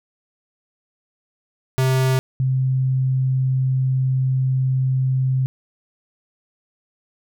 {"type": "tone pair in turn", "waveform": ["square", "sine"], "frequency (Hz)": [130.81, 130.81], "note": ["C3", "C3"], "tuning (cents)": [0, 0], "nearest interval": "unison", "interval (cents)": 0, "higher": "neither", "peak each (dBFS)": [-16, -16], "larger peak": "neither", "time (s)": [[1.78, 2.19], [2.4, 5.46]], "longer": "second", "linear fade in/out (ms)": 0, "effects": []}